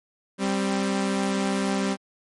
sawtooth tone pair together, 196 / 262.7 Hz, G3 / C4, 0 / +7 cents, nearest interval perfect fourth, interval 507 cents, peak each -20 / -24 dBFS, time 0.38-1.97 s, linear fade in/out 50 ms, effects MP3 48 kbps

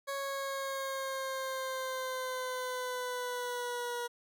20% pulse linear sweep, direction down, 554.4 to 479.4 Hz, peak -30 dBFS, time 0.07-4.08 s, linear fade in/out 20 ms, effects none

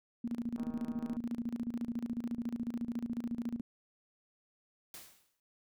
sine tone with tremolo, 235.9 Hz, A#3, 21 cents sharp, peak -32 dBFS, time 0.24-3.61 s, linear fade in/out 5 ms, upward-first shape square, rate 14 Hz, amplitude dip 80%
click train, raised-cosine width 1 ms, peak -39 dBFS, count 93, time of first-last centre 0.58-1.166 s, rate 157 Hz
white noise with exponential decay, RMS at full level -46 dBFS, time 4.94-5.4 s, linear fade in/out 1 ms, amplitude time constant 100 ms
effects none

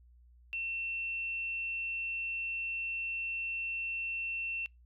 sine tone, 2700 Hz, E7, 41 cents sharp, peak -34 dBFS, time 0.53-4.66 s, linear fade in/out 0 ms, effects noise-tail reverb RT60 0.2 s tail -26 dB re dry + added 60 Hz sine -57 dBFS peak until 4.85 s

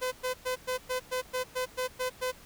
sawtooth tone bursts, 508 Hz, B4, 49 cents sharp, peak -25 dBFS, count 11, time 0.01-2.32 s, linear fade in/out 20 ms, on 110 ms, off 110 ms, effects pink hiss -53 dBFS RMS until 2.45 s

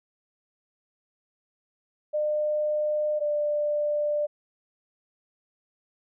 sine tone pair in turn, 603 / 593 Hz, D5 / D5, +46 / +17 cents, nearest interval unison, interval 29 cents, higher first, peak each -23 dBFS, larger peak neither, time 2.13-3.2 / 3.2-4.27 s, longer neither, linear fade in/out 20 ms, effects none

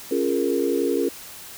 sine chord, Bb minor seventh, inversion first, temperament equal, 277.2 / 349.2 / 415.3 / 466.2 Hz, Db4 / F4 / Ab4 / Bb4, 0 / 0 / 0 / 0 cents, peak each -25 dBFS, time 0.11-1.09 s, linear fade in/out 5 ms, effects white hiss -40 dBFS RMS until 1.57 s

